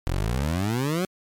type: exponential sweep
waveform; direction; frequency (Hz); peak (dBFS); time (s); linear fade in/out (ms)
20% pulse; up; 40.78 to 191.8; -18; 0.07-1.05; 0
effects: MP3 96 kbps